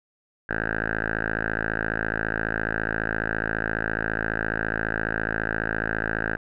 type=tone with low-pass filter; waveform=5% pulse; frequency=54.6 Hz; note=A1; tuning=13 cents flat; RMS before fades=-27 dBFS; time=0.49-6.37 s; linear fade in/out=5 ms; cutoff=1600 Hz; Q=8.7; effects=none